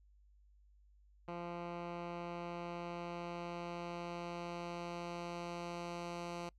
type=tone with low-pass filter sweep; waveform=10% pulse; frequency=172.8 Hz; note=F3; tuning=18 cents flat; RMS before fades=-44 dBFS; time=1.28-6.49 s; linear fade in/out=2 ms; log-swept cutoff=2200 to 6700 Hz; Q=0.74; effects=noise-tail reverb RT60 0.1 s tail -26 dB re dry + added 50 Hz sine -63 dBFS peak until 6.58 s